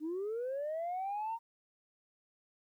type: linear sweep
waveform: sine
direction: up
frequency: 295.9 to 932.3 Hz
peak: -33 dBFS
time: 0-1.39 s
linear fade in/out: 50 ms
effects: tanh soft clip ceiling -32 dBFS + 12-bit